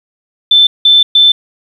sine tone bursts at uneven times, 3534 Hz, A7, 7 cents sharp, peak -3 dBFS, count 3, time 0.51-0.67 / 0.85-1.03 / 1.15-1.32 s, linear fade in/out 5 ms, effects 7-bit

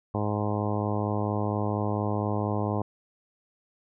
harmonic tone, 104.3 Hz, G#2, 8 cents sharp, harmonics 1 / 2 / 3 / 4 / 5 / 6 / 7 / 8 / 9 / 10, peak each -29 / -32 / -34 / -35 / -36 / -37 / -37 / -38 / -39 / -39 dBFS, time 0.14-2.82 s, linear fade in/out 5 ms, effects none

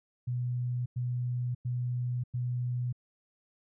sine tone bursts, 123.3 Hz, B2, 2 cents flat, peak -29 dBFS, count 4, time 0.27-2.927 s, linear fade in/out 10 ms, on 590 ms, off 99 ms, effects none

